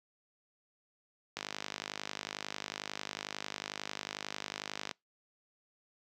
click train, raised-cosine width 0.2 ms, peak -19 dBFS, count 182, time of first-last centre 1.37-4.912 s, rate 51.1 Hz, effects noise-tail reverb RT60 0.2 s tail -26 dB re dry + high-pass 150 Hz 12 dB/octave

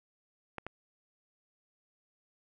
clicks, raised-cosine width 0.5 ms, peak -23 / -24 dBFS, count 2, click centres 0.583 / 0.666 s, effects none

